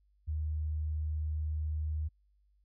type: tone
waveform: sine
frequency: 77 Hz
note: D#2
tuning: 17 cents flat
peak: -31 dBFS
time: 0.27-2.09 s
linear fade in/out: 20 ms
effects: added 50 Hz sine -66 dBFS peak until 2.64 s